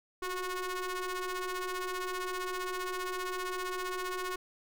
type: ring-modulated tone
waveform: sawtooth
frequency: 363.2 Hz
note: F#4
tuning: 32 cents flat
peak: -27 dBFS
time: 0.22-4.36 s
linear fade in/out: 5 ms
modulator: 734 Hz
effects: none